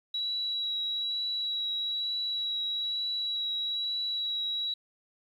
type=tone with vibrato; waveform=sine; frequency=3898 Hz; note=B7; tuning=23 cents flat; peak=-29 dBFS; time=0.14-4.74 s; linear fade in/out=5 ms; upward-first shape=triangle; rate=1.1 Hz; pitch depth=14 cents each way; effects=10-bit